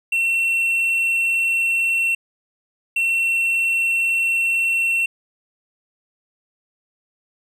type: tone bursts at uneven times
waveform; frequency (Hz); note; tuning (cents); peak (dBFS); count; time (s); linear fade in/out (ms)
triangle; 2711; E7; +48; -15; 2; 0.12-2.15 / 2.96-5.06; 5
effects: none